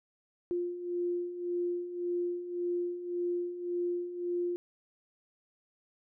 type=beating tone pair; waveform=sine; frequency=350 / 351.8 Hz; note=F4 / F4; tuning=+4 / +13 cents; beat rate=1.8 Hz; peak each=-38 / -32 dBFS; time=0.51-4.56 s; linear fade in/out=0 ms; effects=none